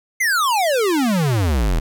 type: exponential sweep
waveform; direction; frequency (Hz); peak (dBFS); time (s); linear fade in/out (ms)
square; down; 2136 to 36.71; -16; 0.2-1.8; 10
effects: none